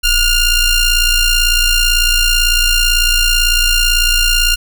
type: ring-modulated tone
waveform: sawtooth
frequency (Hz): 1409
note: F6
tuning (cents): +15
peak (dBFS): -3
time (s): 0.03-4.56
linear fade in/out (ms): 20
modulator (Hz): 1380
effects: none